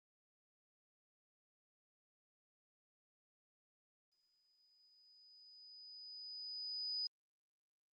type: tone with exponential growth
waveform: sine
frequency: 4978 Hz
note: D#8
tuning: in tune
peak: -37 dBFS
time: 4.12-7.07 s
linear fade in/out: 2 ms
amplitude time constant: 640 ms
effects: Opus 24 kbps